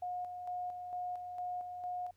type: tone with tremolo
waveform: sine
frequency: 720 Hz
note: F#5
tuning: 47 cents flat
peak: -36 dBFS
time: 0.02-2.11 s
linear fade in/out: 5 ms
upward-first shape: square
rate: 2.2 Hz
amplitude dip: 45%
effects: added 91 Hz sine -68 dBFS peak until 2.16 s + pink hiss -75 dBFS RMS until 2.16 s